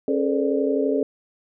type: tone cluster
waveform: sine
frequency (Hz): 273.1 / 424 / 455.9 / 515 / 590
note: C#4 / G#4 / A#4 / C5 / D5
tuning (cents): -26 / +36 / -39 / -28 / +8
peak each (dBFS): -23 / -23 / -27 / -30 / -28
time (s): 0.08-1.03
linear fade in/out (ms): 2
effects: none